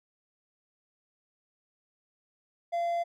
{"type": "tone", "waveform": "triangle", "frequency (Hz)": 686, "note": "F5", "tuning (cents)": -31, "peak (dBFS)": -25, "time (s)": [2.72, 3.04], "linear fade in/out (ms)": 20, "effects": []}